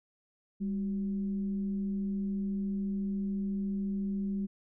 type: tone with frequency modulation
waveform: sine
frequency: 199 Hz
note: G3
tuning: 26 cents sharp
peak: -30 dBFS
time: 0.6-4.47 s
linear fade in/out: 20 ms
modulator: 172 Hz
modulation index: 0.26
effects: none